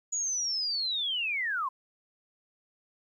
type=linear sweep; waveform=sine; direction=down; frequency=6880 to 996 Hz; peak=-28 dBFS; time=0.12-1.69 s; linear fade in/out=10 ms; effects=11-bit